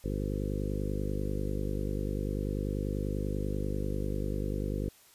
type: harmonic tone with a mistuned harmonic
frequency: 50.2 Hz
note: G1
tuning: 42 cents sharp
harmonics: 1 / 2 / 3 / 4 / 5 / 6 / 7 / 8 / 9 / 10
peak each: -34 / -37 / -39 / -40 / -41 / -42 / -42 / -43 / -44 / -44 dBFS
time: 0.04-4.89 s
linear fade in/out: 5 ms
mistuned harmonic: 10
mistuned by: +35 cents
effects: white hiss -59 dBFS RMS until 5.14 s + resampled to 32000 Hz